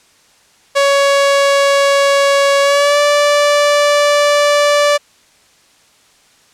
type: tone with pitch glide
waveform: sawtooth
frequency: 559 to 583.1 Hz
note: C#5 to D5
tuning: +14 to -13 cents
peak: -5 dBFS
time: 0.75-4.98 s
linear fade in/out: 20 ms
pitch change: +73 cents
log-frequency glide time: 2.62-2.99 s
effects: white hiss -50 dBFS RMS until 6.53 s + low-pass 8000 Hz 12 dB/octave